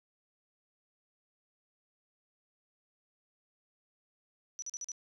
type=tone bursts; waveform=sine; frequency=5910 Hz; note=F#8; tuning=3 cents flat; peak=-37 dBFS; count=5; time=4.59-4.918 s; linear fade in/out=0 ms; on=32 ms; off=42 ms; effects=none